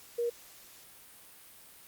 sine tone, 473.7 Hz, A#4, 28 cents sharp, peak -28 dBFS, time 0.18-0.3 s, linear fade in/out 10 ms, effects white hiss -54 dBFS RMS until 1.87 s + Opus 48 kbps

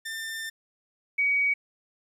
sawtooth / sine tone pair in turn, 1794 / 2260 Hz, A6 / C#7, +33 / +33 cents, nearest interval major third, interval 400 cents, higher second, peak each -29 / -21 dBFS, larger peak second, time 0.05-0.5 / 1.18-1.54 s, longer first, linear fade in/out 10 ms, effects resampled to 32000 Hz + 10-bit

